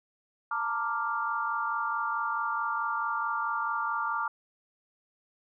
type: chord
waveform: sine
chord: Bb major seventh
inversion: third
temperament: equal with one note detuned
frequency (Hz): 887.7 / 932.3 / 1174.7 / 1396.9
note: A5 / Bb5 / D6 / F6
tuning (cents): +15 / 0 / 0 / 0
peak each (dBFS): -36 / -36 / -31 / -33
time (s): 0.51-4.28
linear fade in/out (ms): 5
effects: none